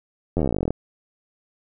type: slowing click train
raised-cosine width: 2 ms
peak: -9 dBFS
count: 20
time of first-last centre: 0.37-0.706 s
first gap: 11 ms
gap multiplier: 1.05
effects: none